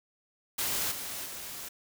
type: noise with level steps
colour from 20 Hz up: white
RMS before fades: -31 / -38 / -41 dBFS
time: 0.58-1.69 s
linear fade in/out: 10 ms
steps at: 0.91 / 1.25 s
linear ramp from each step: 10 ms
effects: none